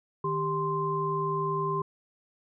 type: tone cluster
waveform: sine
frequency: 154.6 / 395.2 / 1044 Hz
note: D#3 / G4 / C6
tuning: -11 / +14 / -4 cents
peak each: -33 / -31 / -29 dBFS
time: 0.24-1.82 s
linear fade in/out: 5 ms
effects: none